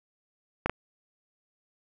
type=clicks; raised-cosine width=0.5 ms; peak=-11 dBFS; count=2; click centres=0.66 / 0.696 s; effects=none